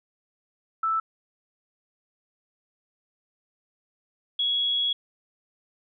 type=tone pair in turn; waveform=sine; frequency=1319 / 3341 Hz; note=E6 / G#7; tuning=+1 / +10 cents; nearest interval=octave + major third; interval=1609 cents; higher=second; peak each=-22 dBFS; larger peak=neither; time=0.83-1 / 4.39-4.93 s; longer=second; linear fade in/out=5 ms; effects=none